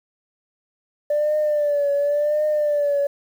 sine tone with vibrato, 587.3 Hz, D5, in tune, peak -16 dBFS, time 1.1-3.07 s, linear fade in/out 5 ms, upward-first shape triangle, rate 0.92 Hz, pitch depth 67 cents each way, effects tanh soft clip ceiling -13 dBFS + 8-bit

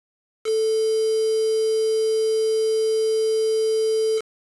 sine tone with quantisation, 440 Hz, A4, in tune, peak -18 dBFS, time 0.44-4.22 s, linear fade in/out 50 ms, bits 5, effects resampled to 24000 Hz

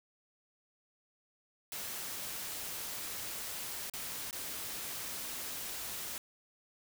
white noise with dropouts, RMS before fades -41 dBFS, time 1.72-6.18 s, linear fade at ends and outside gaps 1 ms, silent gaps 3.898-3.936 / 4.309-4.328 s, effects none

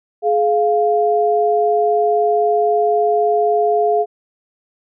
sine tone pair together, 422.3 / 698.5 Hz, G#4 / F5, +29 / 0 cents, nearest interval major sixth, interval 871 cents, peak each -15 dBFS, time 0.22-4.06 s, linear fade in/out 50 ms, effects none

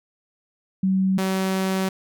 sine / sawtooth tone pair in turn, 189.9 / 189.9 Hz, F#3 / F#3, +45 / +45 cents, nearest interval unison, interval 0 cents, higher neither, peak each -17 / -17 dBFS, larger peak neither, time 0.83-1.18 / 1.18-1.89 s, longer second, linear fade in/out 5 ms, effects none

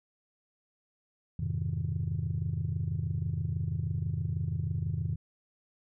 sine chord, F minor seventh, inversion none, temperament just, 87.31 / 104.77 / 130.96 / 157.15 Hz, F2 / Ab2 / C3 / Eb3, 0 / +16 / +2 / +18 cents, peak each -34 dBFS, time 1.39-5.16 s, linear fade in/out 5 ms, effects tanh soft clip ceiling -22 dBFS

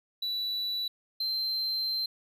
triangle tone pair in turn, 3949 / 4121 Hz, B7 / C8, -1 / -27 cents, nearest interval minor second, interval 74 cents, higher second, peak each -28 / -27 dBFS, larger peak second, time 0.22-0.88 / 1.2-2.06 s, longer second, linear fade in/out 5 ms, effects none

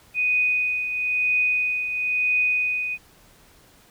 sine tone with tremolo, 2489 Hz, D#7, in tune, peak -17 dBFS, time 0.14-2.98 s, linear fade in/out 50 ms, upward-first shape triangle, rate 1 Hz, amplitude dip 60%, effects pink hiss -54 dBFS RMS until 3.9 s

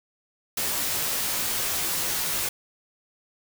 white noise with comb filter, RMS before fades -27 dBFS, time 0.57-2.49 s, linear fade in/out 5 ms, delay 16 ms, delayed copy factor -0.6, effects none

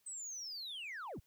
sine linear sweep, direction down, 8210 to 30.24 Hz, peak -40 dBFS, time 0.06-1.2 s, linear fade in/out 10 ms, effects tanh soft clip ceiling -41 dBFS + white hiss -75 dBFS RMS until 1.26 s

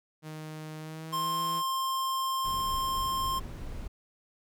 sawtooth tone with pitch glide, 155.56 to 165.76 Hz, D#3 to E3, 0 to +10 cents, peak -35 dBFS, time 0.22-1.63 s, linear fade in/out 50 ms, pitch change +110 cents, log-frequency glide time 0.79-1.4 s
square tone, 1058 Hz, C6, 19 cents sharp, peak -29 dBFS, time 1.12-3.4 s, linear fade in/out 20 ms
brown noise, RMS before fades -39 dBFS, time 2.44-3.88 s, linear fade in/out 10 ms
effects none

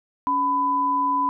sine tone pair together, 280.4 / 1000 Hz, C#4 / B5, +20 / +21 cents, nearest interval octave + minor seventh, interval 2201 cents, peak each -29 / -19 dBFS, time 0.27-1.29 s, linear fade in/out 0 ms, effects none

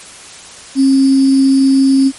sine tone with sample-and-hold, 269.6 Hz, C#4, 48 cents flat, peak -6 dBFS, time 0.75-2.12 s, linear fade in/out 50 ms, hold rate 4900 Hz, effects white hiss -34 dBFS RMS until 2.18 s + MP3 48 kbps

